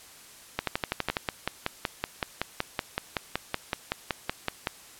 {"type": "two click trains", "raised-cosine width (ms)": 0.3, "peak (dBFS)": [-10, -10], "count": [20, 8], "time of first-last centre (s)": [[1.1, 4.671], [0.59, 1.169]], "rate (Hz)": [5.32, 12.1], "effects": ["white hiss -50 dBFS RMS until 4.99 s", "low-pass 12000 Hz 12 dB/octave"]}